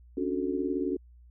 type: chord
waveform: sine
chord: D major seventh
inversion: third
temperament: just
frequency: 275.3 / 293.7 / 367.1 / 440.5 Hz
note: C#4 / D4 / F#4 / A4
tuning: -12 / 0 / -14 / +2 cents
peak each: -32 / -34 / -31 / -36 dBFS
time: 0.17-0.97 s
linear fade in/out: 5 ms
effects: added 60 Hz sine -51 dBFS peak until 1.3 s

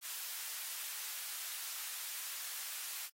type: high-pass noise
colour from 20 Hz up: white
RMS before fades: -43 dBFS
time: 0.01-3.1 s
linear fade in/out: 50 ms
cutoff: 1200 Hz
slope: 12 dB/octave
effects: AAC 48 kbps

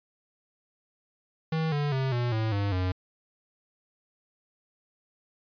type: tone with pitch steps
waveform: square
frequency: 160 / 145.88 / 133 / 121.26 / 110.55 / 100.79 / 91.9 Hz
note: D#3 / D3 / C3 / B2 / A2 / G2 / F#2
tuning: +49 / -11 / +29 / -31 / +9 / +49 / -11 cents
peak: -26 dBFS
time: 1.52-2.92 s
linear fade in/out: 5 ms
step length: 200 ms
effects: resampled to 11025 Hz

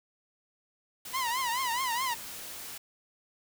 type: noise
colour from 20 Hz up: white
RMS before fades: -42 dBFS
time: 1.05-2.78 s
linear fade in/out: 5 ms
type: tone with vibrato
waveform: sawtooth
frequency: 990 Hz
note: B5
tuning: 4 cents sharp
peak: -25 dBFS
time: 1.13-2.15 s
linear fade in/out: 20 ms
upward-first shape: triangle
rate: 4.7 Hz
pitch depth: 160 cents each way
effects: none

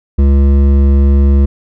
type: tone with hard clipping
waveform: sine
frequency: 69.3 Hz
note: C#2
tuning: in tune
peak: -7 dBFS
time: 0.18-1.46 s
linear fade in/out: 10 ms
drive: 11 dB
effects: none

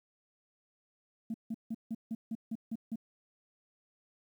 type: tone bursts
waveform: sine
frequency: 224.7 Hz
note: A3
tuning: 37 cents sharp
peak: -32 dBFS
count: 9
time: 1.3-2.958 s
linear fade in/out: 5 ms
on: 42 ms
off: 160 ms
effects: tanh soft clip ceiling -30 dBFS + 11-bit

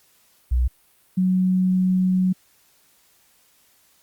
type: tone pair in turn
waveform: sine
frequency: 61.74 / 185.01 Hz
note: B1 / F#3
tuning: 0 / 0 cents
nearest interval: octave + perfect fifth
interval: 1900 cents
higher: second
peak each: -16 dBFS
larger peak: neither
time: 0.51-0.68 / 1.17-2.33 s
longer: second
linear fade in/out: 10 ms
effects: white hiss -59 dBFS RMS until 4.02 s + Opus 48 kbps

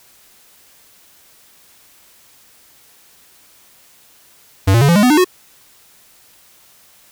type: tone with pitch steps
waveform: square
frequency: 96.3 / 116.52 / 140.99 / 170.6 / 206.4 / 249.8 / 302.2 / 365.7 Hz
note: G2 / A#2 / C#3 / F3 / G#3 / B3 / D4 / F#4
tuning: -30 / 0 / +30 / -40 / -10 / +20 / +50 / -20 cents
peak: -9 dBFS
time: 4.67-5.246 s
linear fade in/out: 10 ms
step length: 72 ms
effects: white hiss -49 dBFS RMS until 7.11 s

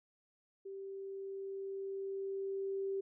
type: tone with level ramp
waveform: sine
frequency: 390 Hz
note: G4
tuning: 9 cents flat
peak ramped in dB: -43 to -34 dBFS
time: 0.65-3.01 s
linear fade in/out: 10 ms
effects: none

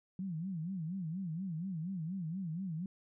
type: tone with vibrato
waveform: sine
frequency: 174.6 Hz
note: F3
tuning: in tune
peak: -36 dBFS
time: 0.19-2.86 s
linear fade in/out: 2 ms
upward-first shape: sine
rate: 4.2 Hz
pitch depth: 200 cents each way
effects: none

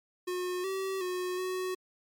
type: tone with pitch steps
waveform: square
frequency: 361.7 / 383.7 / 363.4 / 370 Hz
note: F#4 / G4 / F#4 / F#4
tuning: -39 / -37 / -31 / 0 cents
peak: -32 dBFS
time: 0.27-1.75 s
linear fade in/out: 10 ms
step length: 370 ms
effects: MP3 96 kbps

